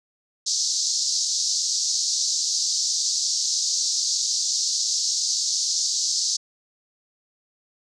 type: band-pass noise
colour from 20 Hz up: white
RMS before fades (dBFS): -24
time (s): 0.46-6.37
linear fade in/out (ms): 10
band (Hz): 4300 to 6800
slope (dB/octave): 48
effects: none